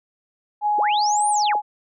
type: tone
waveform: sine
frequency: 836 Hz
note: G#5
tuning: 11 cents sharp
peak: -17 dBFS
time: 0.61-1.62 s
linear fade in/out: 50 ms
type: linear two-way sweep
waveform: sine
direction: up then down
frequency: 233.1 to 9530 to 233.1 Hz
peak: -24 dBFS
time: 0.78-1.56 s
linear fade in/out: 10 ms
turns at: 1.29 s
effects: none